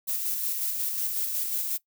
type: noise with tremolo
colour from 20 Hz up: violet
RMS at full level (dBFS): -28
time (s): 0.07-1.78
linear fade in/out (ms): 20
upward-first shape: square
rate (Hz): 5.5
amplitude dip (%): 30
effects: noise-tail reverb RT60 0.1 s tail -20 dB re dry